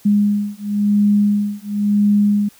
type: beating tone pair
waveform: sine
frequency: 205.2 / 206.16 Hz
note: G#3 / G#3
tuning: -21 / -12 cents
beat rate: 0.96 Hz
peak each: -16 dBFS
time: 0.05-2.49 s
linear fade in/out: 10 ms
effects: white hiss -49 dBFS RMS until 2.59 s